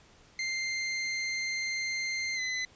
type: tone with pitch glide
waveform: sawtooth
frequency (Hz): 2093 to 2024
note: C7 to B6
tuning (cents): 0 to +42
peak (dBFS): -27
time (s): 0.39-2.65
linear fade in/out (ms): 2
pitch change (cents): -58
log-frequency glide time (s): 2.35-2.4
effects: pink hiss -59 dBFS RMS until 2.75 s + resampled to 16000 Hz